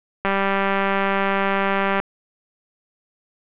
click train, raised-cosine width 0.5 ms, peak -6 dBFS, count 344, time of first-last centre 0.25-2 s, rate 196 Hz, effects resampled to 8000 Hz + 7-bit

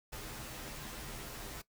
pink noise with comb filter, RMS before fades -45 dBFS, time 0.12-1.62 s, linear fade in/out 10 ms, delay 11 ms, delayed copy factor -0.65, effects noise-tail reverb RT60 0.1 s tail -18 dB re dry

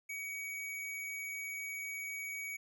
square tone, 2258 Hz, C#7, 31 cents sharp, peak -40 dBFS, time 0.09-2.57 s, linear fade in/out 10 ms, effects none

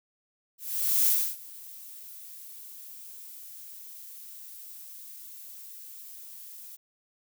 violet noise with ADSR envelope, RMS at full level -22 dBFS, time 0.58-6.77 s, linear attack 490 ms, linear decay 290 ms, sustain -23 dB, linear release 20 ms, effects none

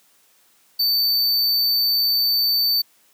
square tone, 4559 Hz, C#8, 48 cents sharp, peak -17 dBFS, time 0.79-2.82 s, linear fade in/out 10 ms, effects white hiss -58 dBFS RMS until 3.13 s + high-pass 150 Hz 12 dB/octave

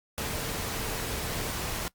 sine tone in noise, 448.7 Hz, A4, 34 cents sharp, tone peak -43 dBFS, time 0.19-1.48 s, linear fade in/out 0 ms, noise pink, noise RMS -33 dBFS, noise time 0.18-1.88 s, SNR -13 dB, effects noise-tail reverb RT60 0.1 s tail -21 dB re dry + Opus 48 kbps

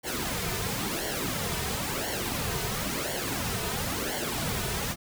pink noise with flanger, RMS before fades -31 dBFS, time 0.03-4.96 s, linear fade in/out 50 ms, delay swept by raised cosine 0.79 to 3.69 ms, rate 0.97 Hz, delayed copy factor -0.7, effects none

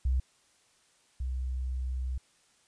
sine tone pair in turn, 64.3 / 63.86 Hz, C2 / C2, -30 / -41 cents, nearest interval unison, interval 11 cents, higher first, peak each -24 / -30 dBFS, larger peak first, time 0.05-0.2 / 1.2-2.18 s, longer second, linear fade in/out 5 ms, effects white hiss -66 dBFS RMS until 2.67 s + resampled to 22050 Hz

